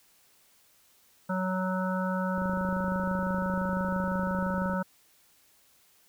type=harmonic tone; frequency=186 Hz; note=F#3; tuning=9 cents sharp; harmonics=1 / 3 / 5 / 7 / 8; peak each=-29 / -34 / -36 / -37 / -38 dBFS; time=1.29-4.83 s; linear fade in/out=10 ms
type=click train; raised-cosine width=3 ms; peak=-27 dBFS; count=62; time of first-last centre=2.38-4.735 s; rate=25.9 Hz
effects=white hiss -63 dBFS RMS until 6.08 s